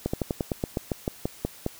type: slowing click train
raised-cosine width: 2 ms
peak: -12 dBFS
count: 13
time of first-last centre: 0.06-1.664 s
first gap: 75 ms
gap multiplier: 1.1
effects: white hiss -48 dBFS RMS until 1.79 s